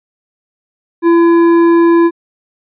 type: tone with hard clipping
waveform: sine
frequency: 337.4 Hz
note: E4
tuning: 40 cents sharp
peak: -7 dBFS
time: 1.02-2.11 s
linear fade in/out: 50 ms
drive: 9 dB
effects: resampled to 8000 Hz